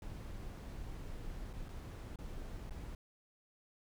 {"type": "noise with dropouts", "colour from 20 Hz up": "brown", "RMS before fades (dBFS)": -45, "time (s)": [0.02, 2.95], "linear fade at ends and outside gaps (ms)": 2, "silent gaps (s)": [[1.531, 1.535], [1.685, 1.689], [2.159, 2.187], [2.696, 2.707]], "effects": []}